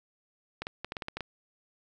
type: clicks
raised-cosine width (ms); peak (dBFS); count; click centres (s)
0.3; -19; 9; 0.62 / 0.669 / 0.846 / 0.921 / 0.968 / 1.022 / 1.084 / 1.17 / 1.207
effects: none